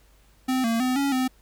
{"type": "tone with pitch steps", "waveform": "square", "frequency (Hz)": [258.4, 228.7, 254.7, 279.1, 257.4], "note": ["C4", "A#3", "C4", "C#4", "C4"], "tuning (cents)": [-21, -33, -46, 12, -28], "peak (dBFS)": -22, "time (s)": [0.48, 1.28], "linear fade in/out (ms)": 10, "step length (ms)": 160, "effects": ["added 50 Hz sine -56 dBFS peak until 1.41 s", "pink hiss -61 dBFS RMS until 1.41 s"]}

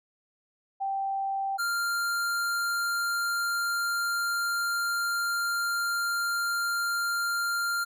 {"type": "tone pair in turn", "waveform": ["sine", "square"], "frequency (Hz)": [782, 1393.4], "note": ["G5", "F6"], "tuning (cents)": [-4, -4], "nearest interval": "minor seventh", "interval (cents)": 1000, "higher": "second", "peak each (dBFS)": -27, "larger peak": "neither", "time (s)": [[0.8, 1.58], [1.58, 7.85]], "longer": "second", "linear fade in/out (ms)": 20, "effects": []}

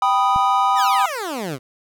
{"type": "chord", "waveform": "triangle", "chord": "G augmented", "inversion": "none", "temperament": "equal", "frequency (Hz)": [784, 987.8, 1244.5], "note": ["G5", "B5", "D#6"], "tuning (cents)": [0, 0, 0], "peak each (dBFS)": -17, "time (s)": [0.02, 1.06], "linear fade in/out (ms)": 2}
{"type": "click", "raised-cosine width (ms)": 5, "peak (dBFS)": -18, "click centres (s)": 0.361}
{"type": "exponential sweep", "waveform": "15% pulse", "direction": "down", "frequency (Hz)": [2004, 120], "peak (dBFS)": -18, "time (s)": [0.75, 1.59], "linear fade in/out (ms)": 50}
{"effects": []}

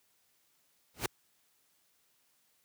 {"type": "noise with exponential growth", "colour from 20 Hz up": "pink", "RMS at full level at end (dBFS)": -27, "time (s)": [0.94, 1.06], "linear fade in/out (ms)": 2, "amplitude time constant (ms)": 25, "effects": ["white hiss -72 dBFS RMS until 2.64 s", "high-pass 60 Hz 12 dB/octave"]}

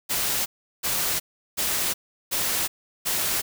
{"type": "noise bursts", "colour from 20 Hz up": "white", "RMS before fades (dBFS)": -25, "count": 5, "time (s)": [0.09, 3.42], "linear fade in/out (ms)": 20, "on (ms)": 370, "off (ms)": 370, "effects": []}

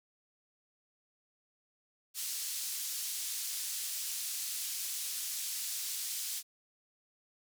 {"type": "band-pass noise", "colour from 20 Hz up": "pink", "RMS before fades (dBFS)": -38, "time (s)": [2.14, 6.43], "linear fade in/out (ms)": 50, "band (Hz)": [5300, 16000], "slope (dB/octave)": 12, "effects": []}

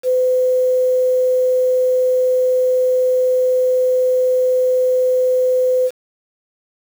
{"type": "tone with quantisation", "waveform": "sine", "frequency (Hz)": 508, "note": "B4", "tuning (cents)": 49, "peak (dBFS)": -12, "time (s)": [0.03, 5.91], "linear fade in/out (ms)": 50, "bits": 6, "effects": []}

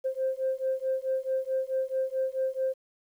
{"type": "beating tone pair", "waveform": "sine", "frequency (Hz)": [523.3, 527.9], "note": ["C5", "C5"], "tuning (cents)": [0, 15], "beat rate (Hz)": 4.6, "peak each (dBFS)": -29, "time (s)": [0.04, 2.74], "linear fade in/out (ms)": 20, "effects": ["tanh soft clip ceiling -20 dBFS", "10-bit"]}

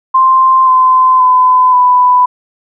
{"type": "tone with pitch steps", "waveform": "sine", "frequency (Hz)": [1046.5, 1029.1, 1012, 995.2], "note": ["C6", "C6", "B5", "B5"], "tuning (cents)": [0, -29, 42, 13], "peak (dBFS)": -4, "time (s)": [0.14, 2.26], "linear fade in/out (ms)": 10, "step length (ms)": 530, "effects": []}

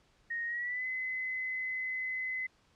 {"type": "tone with pitch glide", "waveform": "sine", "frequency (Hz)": [1864.7, 2033], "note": ["A#6", "B6"], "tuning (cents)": [0, 50], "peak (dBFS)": -33, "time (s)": [0.3, 2.47], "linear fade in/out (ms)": 10, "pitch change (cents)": 150, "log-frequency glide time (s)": [0.46, 0.86], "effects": ["pink hiss -68 dBFS RMS until 2.75 s", "low-pass 6000 Hz 12 dB/octave"]}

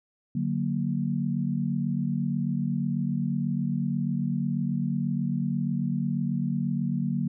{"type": "chord", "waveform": "sine", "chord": "D augmented", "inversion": "none", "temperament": "equal", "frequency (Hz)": [146.83, 185, 233.1], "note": ["D3", "F#3", "A#3"], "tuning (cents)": [0, 0, 0], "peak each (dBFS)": -29, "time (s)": [0.35, 7.28], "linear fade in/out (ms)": 5, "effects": []}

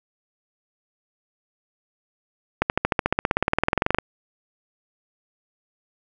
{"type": "accelerating click train", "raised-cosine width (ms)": 0.5, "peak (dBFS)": -3, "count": 25, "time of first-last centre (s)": [2.62, 3.986], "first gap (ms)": 79, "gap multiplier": 0.97, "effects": []}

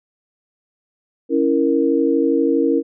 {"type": "chord", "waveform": "sine", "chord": "A# diminished", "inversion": "first", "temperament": "equal", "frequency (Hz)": [277.2, 329.6, 466.2], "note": ["C#4", "E4", "A#4"], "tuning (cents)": [0, 0, 0], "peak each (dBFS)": -18, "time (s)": [1.29, 2.83], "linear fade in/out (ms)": 50, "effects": []}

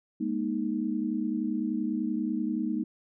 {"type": "chord", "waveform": "sine", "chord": "Ab suspended second", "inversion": "none", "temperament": "equal with one note detuned", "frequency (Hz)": [207.7, 238, 311.1], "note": ["Ab3", "Bb3", "Eb4"], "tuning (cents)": [0, 36, 0], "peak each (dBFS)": [-32, -31, -31], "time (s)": [0.2, 2.84], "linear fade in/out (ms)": 10, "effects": []}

